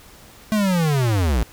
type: linear sweep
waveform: square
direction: down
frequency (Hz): 220 to 51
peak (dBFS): -17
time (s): 0.52-1.43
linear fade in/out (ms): 0
effects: pink hiss -46 dBFS RMS until 1.52 s